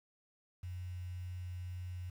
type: tone with quantisation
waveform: sine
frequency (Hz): 89.8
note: F2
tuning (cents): +49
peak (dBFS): -40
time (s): 0.63-2.1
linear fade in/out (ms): 5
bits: 10
effects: none